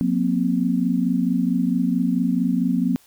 sine tone cluster, 181 / 235.8 / 260.3 Hz, F#3 / A#3 / C4, -38 / +20 / -9 cents, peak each -22 dBFS, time 0.01-2.96 s, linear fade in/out 0 ms, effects white hiss -55 dBFS RMS until 3.06 s

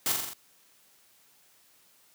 white noise with echo, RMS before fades -27 dBFS, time 0.06-0.12 s, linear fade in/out 2 ms, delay 43 ms, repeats 5, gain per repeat -3 dB, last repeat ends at 0.335 s, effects white hiss -62 dBFS RMS until 2.14 s + high-pass 100 Hz 12 dB/octave

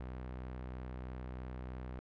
sawtooth tone, 63.1 Hz, B1, 38 cents sharp, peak -38 dBFS, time 0-1.99 s, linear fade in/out 0 ms, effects low-pass 2000 Hz 12 dB/octave

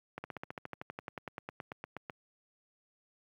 slowing click train, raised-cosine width 0.5 ms, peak -25 dBFS, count 22, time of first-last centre 0.18-2.098 s, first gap 60 ms, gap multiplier 1.04, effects high-pass 100 Hz 12 dB/octave + 11-bit

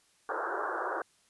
white band-pass noise, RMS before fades -34 dBFS, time 0.29-1.02 s, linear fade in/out 2 ms, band 330 to 1600 Hz, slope 96 dB/octave, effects white hiss -67 dBFS RMS until 1.29 s + resampled to 24000 Hz

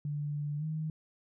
sine tone with pitch glide, 146.83 to 156.46 Hz, D3 to D#3, 0 to +10 cents, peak -32 dBFS, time 0.05-0.9 s, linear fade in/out 2 ms, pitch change +110 cents, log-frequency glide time 0.58-0.64 s, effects none

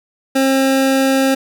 25% pulse tone, 267.8 Hz, C4, 40 cents sharp, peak -8 dBFS, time 0.35-1.35 s, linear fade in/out 10 ms, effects none

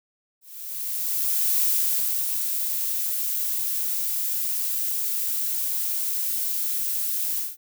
violet noise with ADSR envelope, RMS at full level -21 dBFS, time 0.41-7.57 s, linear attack 1200 ms, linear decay 630 ms, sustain -5 dB, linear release 190 ms, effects none

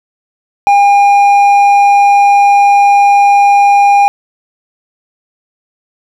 sine tone with hard clipping, 807 Hz, G#5, 50 cents flat, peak -5 dBFS, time 0.67-4.08 s, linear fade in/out 0 ms, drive 5 dB, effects none

